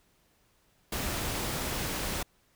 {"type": "noise", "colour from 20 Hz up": "pink", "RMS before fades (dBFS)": -33, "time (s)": [0.92, 2.23], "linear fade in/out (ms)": 5, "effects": ["pink hiss -68 dBFS RMS until 2.55 s"]}